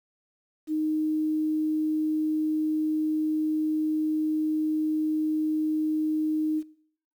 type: tone with quantisation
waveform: sine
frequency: 310 Hz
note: D#4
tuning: 6 cents flat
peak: -24 dBFS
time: 0.67-6.63 s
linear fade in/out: 50 ms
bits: 9
effects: noise-tail reverb RT60 0.7 s tail -20 dB re dry